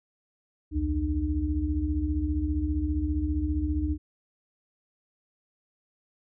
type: tone cluster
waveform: sine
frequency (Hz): 64.8 / 79.8 / 303.1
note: C2 / D#2 / D#4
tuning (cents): -16 / +44 / -45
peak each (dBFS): -29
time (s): 0.71-3.98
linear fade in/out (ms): 50
effects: none